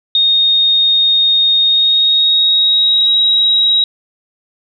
sine tone with pitch glide, 3705 to 3831 Hz, A#7 to A#7, -11 to +47 cents, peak -8 dBFS, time 0.15-3.84 s, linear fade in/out 2 ms, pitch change +58 cents, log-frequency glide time 1.6-3.17 s, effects none

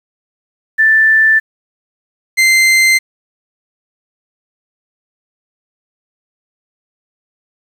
sine / 40% pulse tone pair in turn, 1766 / 2080 Hz, A6 / C7, +6 / -11 cents, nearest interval minor third, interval 283 cents, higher second, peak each -6 dBFS, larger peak neither, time 0.78-1.4 / 2.37-2.99 s, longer neither, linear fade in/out 20 ms, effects low-pass 11000 Hz 12 dB/octave + 7-bit

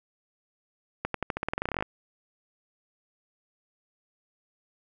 accelerating click train, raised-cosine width 0.5 ms, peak -13 dBFS, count 18, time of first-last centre 1.05-1.825 s, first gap 93 ms, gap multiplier 0.9, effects none

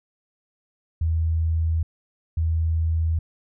sine tone pair in turn, 81.2 / 81.2 Hz, E2 / E2, -26 / -26 cents, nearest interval unison, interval 0 cents, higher neither, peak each -19 dBFS, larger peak neither, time 1.01-1.83 / 2.37-3.19 s, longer neither, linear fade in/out 5 ms, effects none

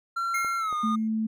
triangle tone with pitch glide, 1365 to 1223.1 Hz, F6 to D#6, -40 to -30 cents, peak -24 dBFS, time 0.16-0.96 s, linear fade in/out 10 ms, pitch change -190 cents, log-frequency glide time 0.58-0.75 s
square tone with exponential decay, 2139 Hz, C7, 38 cents sharp, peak -27 dBFS, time 0.34-1.08 s, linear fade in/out 5 ms, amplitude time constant 160 ms
clicks, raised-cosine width 1 ms, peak -27 dBFS, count 2, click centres 0.447 / 0.727 s
sine tone, 220 Hz, A3, in tune, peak -24 dBFS, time 0.83-1.27 s, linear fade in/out 10 ms
effects none

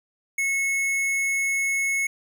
sine tone with tanh clipping, 2190 Hz, C#7, 22 cents flat, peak -23 dBFS, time 0.38-2.07 s, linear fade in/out 5 ms, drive 18 dB, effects none

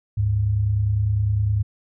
sine tone pair together, 73.92 / 103.83 Hz, D2 / G#2, +12 / 0 cents, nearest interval tritone, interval 588 cents, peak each -26 / -18 dBFS, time 0.17-1.63 s, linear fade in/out 10 ms, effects none

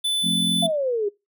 square tone, 3500 Hz, A7, 10 cents flat, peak -21 dBFS, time 0.04-0.67 s, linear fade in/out 10 ms
sine chord, F major, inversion none, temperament just, 174.61 / 218.3 / 261.9 Hz, F3 / A3 / C4, 0 / -13 / +2 cents, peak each -25 / -27 / -30 dBFS, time 0.22-0.7 s, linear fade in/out 50 ms
sine exponential sweep, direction down, 698.5 to 396.1 Hz, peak -20 dBFS, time 0.62-1.09 s, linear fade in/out 10 ms
effects noise-tail reverb RT60 0.2 s tail -21 dB re dry

